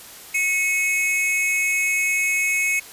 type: tone pair together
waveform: square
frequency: 2196 / 2545 Hz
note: C#7 / D#7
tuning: -17 / +39 cents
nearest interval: minor third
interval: 256 cents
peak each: -21 / -24 dBFS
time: 0.34-2.8 s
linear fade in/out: 10 ms
effects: white hiss -41 dBFS RMS until 2.92 s + resampled to 32000 Hz